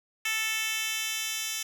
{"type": "tone with high-pass filter sweep", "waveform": "10% pulse", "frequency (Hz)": 440, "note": "A4", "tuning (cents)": 0, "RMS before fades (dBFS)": -31, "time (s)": [0.25, 1.63], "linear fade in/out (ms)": 5, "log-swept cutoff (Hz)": [2400, 4000], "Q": 1.5, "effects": []}